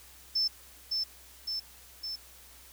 sine tone with echo, 5290 Hz, E8, 5 cents sharp, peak -25 dBFS, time 0.35-0.48 s, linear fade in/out 10 ms, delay 560 ms, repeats 3, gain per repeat -3 dB, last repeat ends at 2.16 s, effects added 63 Hz sine -59 dBFS peak until 2.72 s + white hiss -54 dBFS RMS until 2.72 s

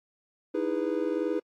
triangle chord, E major seventh, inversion third, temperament just, 309 / 329.6 / 412 / 494.4 Hz, D#4 / E4 / G#4 / B4, -12 / 0 / -14 / +2 cents, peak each -30 dBFS, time 0.54-1.4 s, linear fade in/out 10 ms, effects AAC 48 kbps

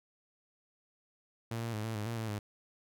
sawtooth tone with pitch steps, 115 / 115.8 / 106.9 / 112.5 / 105.1 / 116.2 / 111.5 / 104.5 Hz, A#2 / A#2 / A2 / A2 / G#2 / A#2 / A2 / G#2, -23 / -11 / -49 / +39 / +21 / -5 / +23 / +11 cents, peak -31 dBFS, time 1.51-2.39 s, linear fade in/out 5 ms, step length 110 ms, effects none

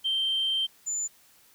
sine tone pair in turn, 3136 / 7040 Hz, G7 / A8, 0 / 0 cents, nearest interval octave + major second, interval 1400 cents, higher second, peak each -23 / -27 dBFS, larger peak first, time 0.04-0.67 / 0.86-1.08 s, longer first, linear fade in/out 20 ms, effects tanh soft clip ceiling -20 dBFS + white hiss -59 dBFS RMS until 1.54 s

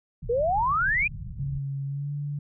pink low-pass noise, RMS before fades -36 dBFS, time 0.22-1.59 s, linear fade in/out 10 ms, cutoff 170 Hz, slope 48 dB/octave
sine exponential sweep, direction up, 451.9 to 2510 Hz, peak -21 dBFS, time 0.29-1.08 s, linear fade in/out 10 ms
sine tone with pitch glide, 138.1 to 144.71 Hz, C#3 to D3, -6 to -25 cents, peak -28 dBFS, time 1.39-2.39 s, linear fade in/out 5 ms, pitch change +81 cents, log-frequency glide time 1.85-2.12 s
effects none

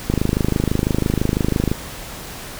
click train, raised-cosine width 3 ms, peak -4 dBFS, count 43, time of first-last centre 0.1-1.715 s, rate 26 Hz, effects pink hiss -33 dBFS RMS until 2.59 s

